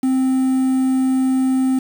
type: tone with quantisation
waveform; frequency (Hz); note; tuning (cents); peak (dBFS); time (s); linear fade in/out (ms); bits
triangle; 261.6; C4; 0; -12; 0.03-1.79; 5; 6
effects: none